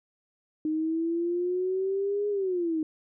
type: exponential two-way sweep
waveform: sine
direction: up then down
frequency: 307.9 to 415.3 to 307.9 Hz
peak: -25 dBFS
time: 0.65-2.83 s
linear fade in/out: 2 ms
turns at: 2.29 s
effects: none